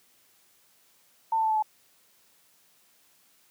sine tone with pitch steps, 897 / 887.7 / 878.5 / 869.5 / 860.5 Hz, A5 / A5 / A5 / A5 / A5, +33 / +15 / -3 / -21 / -39 cents, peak -22 dBFS, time 1.32-1.625 s, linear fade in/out 5 ms, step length 61 ms, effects white hiss -63 dBFS RMS until 3.5 s + high-pass 100 Hz 12 dB/octave

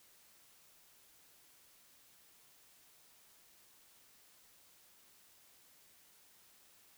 silence, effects white hiss -65 dBFS RMS until 6.97 s

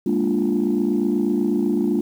sine chord, Bb dominant seventh, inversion third, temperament equal with one note detuned, 205.1 / 233.1 / 293.7 / 349.2 Hz, Ab3 / Bb3 / D4 / F4, -21 / 0 / 0 / 0 cents, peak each -22 dBFS, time 0.06-2.01 s, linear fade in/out 5 ms, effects tanh soft clip ceiling -11 dBFS + 8-bit

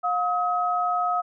sine tone pair together, 713.9 / 1273 Hz, F5 / D#6, +38 / +39 cents, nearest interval minor seventh, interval 1001 cents, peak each -24 dBFS, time 0.03-1.22 s, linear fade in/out 20 ms, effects none

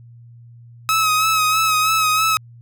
sawtooth tone with vibrato, 1279 Hz, D#6, 47 cents sharp, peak -11 dBFS, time 0.89-2.37 s, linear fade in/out 0 ms, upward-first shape sine, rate 3.1 Hz, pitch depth 39 cents each way, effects added 118 Hz sine -40 dBFS peak until 2.61 s

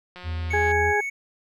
click train, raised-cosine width 0.3 ms, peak -25 dBFS, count 101, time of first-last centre 0.16-0.716 s, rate 180 Hz
triangle tone with vibrato, 82.41 Hz, E2, in tune, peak -24 dBFS, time 0.23-0.94 s, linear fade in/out 50 ms, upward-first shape sine, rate 6.5 Hz, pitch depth 11 cents each way
triangle tone, 2217 Hz, C#7, in tune, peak -25 dBFS, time 0.5-1.1 s, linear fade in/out 10 ms
harmonic tone, 415.3 Hz, G#4, in tune, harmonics 1 / 2 / 4, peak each -24 / -24 / -24 dBFS, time 0.53-1.01 s, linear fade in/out 10 ms
effects none

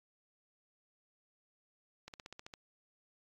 slowing click train, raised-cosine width 0.2 ms, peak -30 dBFS, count 8, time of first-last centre 2.08-2.538 s, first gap 58 ms, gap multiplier 1.04, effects AAC 48 kbps

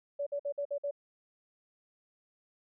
sine tone bursts, 571 Hz, D5, 49 cents flat, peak -31 dBFS, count 6, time 0.19-0.911 s, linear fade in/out 10 ms, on 76 ms, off 53 ms, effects none

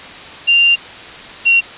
sine tone pair in turn, 2785 / 2748 Hz, F7 / F7, -5 / -29 cents, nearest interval unison, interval 24 cents, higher first, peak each -7 dBFS, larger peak neither, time 0.47-0.76 / 1.45-1.61 s, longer first, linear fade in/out 20 ms, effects white hiss -32 dBFS RMS until 1.77 s + resampled to 8000 Hz

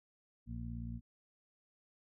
harmonic tone, 58.27 Hz, A#1, in tune, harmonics 1 / 2 / 3 / 4, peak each -44 / -44 / -51 / -46 dBFS, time 0.46-1.01 s, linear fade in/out 50 ms, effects none

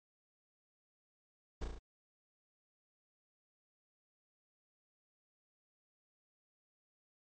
brown noise with echo, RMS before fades -37 dBFS, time 1.61-1.65 s, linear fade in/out 10 ms, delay 35 ms, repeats 4, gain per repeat -3 dB, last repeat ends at 1.79 s, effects MP3 32 kbps

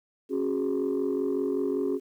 sine chord, C# suspended fourth, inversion none, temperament equal with one note detuned, 273.4 / 370 / 415.3 Hz, C#4 / F#4 / G#4, -24 / 0 / 0 cents, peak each -28 dBFS, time 0.29-2 s, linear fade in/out 50 ms, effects tanh soft clip ceiling -20 dBFS + 10-bit

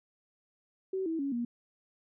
sine tone with pitch steps, 380 / 325.1 / 278.2 / 238 Hz, F#4 / E4 / C#4 / A#3, +46 / -24 / +6 / +36 cents, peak -30 dBFS, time 0.93-1.45 s, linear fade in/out 5 ms, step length 130 ms, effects none

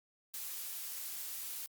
blue noise, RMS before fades -42 dBFS, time 0.34-1.66 s, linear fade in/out 0 ms, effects Opus 48 kbps

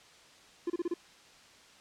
triangle tone bursts, 345.8 Hz, F4, 17 cents flat, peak -27 dBFS, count 5, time 0.67-0.94 s, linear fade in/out 5 ms, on 30 ms, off 30 ms, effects white hiss -57 dBFS RMS until 1.8 s + low-pass 6000 Hz 12 dB/octave

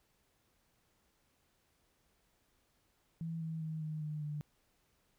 sine tone with pitch steps, 164.3 / 161.1 / 157.97 / 154.9 / 151.89 / 148.93 Hz, E3 / E3 / D#3 / D#3 / D#3 / D3, -5 / -39 / +27 / -7 / -41 / +25 cents, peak -37 dBFS, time 3.21-4.41 s, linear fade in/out 0 ms, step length 200 ms, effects pink hiss -75 dBFS RMS until 5.18 s

